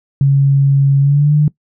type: tone with pitch glide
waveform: sine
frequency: 138.59 to 149.4 Hz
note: C#3 to D3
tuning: 0 to +30 cents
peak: -7 dBFS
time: 0.21-1.48 s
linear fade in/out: 2 ms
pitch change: +130 cents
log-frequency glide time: 1-1.34 s
effects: noise-tail reverb RT60 0.1 s tail -21 dB re dry